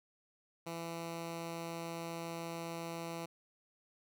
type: tone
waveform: 10% pulse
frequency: 167.2 Hz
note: E3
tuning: 25 cents sharp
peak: -32 dBFS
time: 0.66-3.26 s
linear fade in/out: 10 ms
effects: none